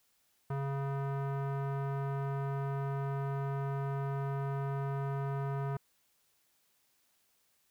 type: tone with low-pass filter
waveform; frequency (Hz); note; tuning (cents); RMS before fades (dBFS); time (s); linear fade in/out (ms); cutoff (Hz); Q
square; 138.2; C#3; -5; -35; 0.5-5.77; 5; 1200; 1.7
effects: white hiss -73 dBFS RMS until 7.7 s